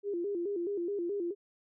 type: tone with vibrato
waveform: sine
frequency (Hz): 373.9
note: F#4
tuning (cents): +18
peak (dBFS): -31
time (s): 0.03-1.35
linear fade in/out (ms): 50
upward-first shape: square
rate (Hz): 4.7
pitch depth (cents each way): 140
effects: none